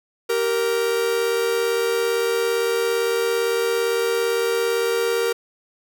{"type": "tone pair together", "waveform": "45% pulse", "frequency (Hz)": [388.5, 466.2], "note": ["G4", "A#4"], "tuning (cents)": [-16, 0], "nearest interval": "minor third", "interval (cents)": 316, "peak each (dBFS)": [-25, -20], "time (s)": [0.29, 5.33], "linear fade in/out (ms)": 10, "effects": []}